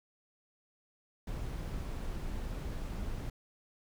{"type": "noise", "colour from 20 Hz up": "brown", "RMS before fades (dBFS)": -38, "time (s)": [1.27, 3.3], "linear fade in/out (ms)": 5, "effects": []}